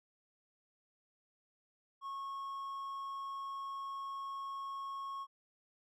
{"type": "tone", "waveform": "triangle", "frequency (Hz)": 1095, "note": "C#6", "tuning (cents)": -22, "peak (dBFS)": -38, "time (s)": [2.01, 5.27], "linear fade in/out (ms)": 50, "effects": []}